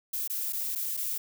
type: noise with dropouts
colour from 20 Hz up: violet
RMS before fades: -32 dBFS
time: 0.13-1.18 s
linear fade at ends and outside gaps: 5 ms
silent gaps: 0.276-0.298 / 0.525-0.53 / 0.752-0.757 / 0.969-0.972 s
effects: none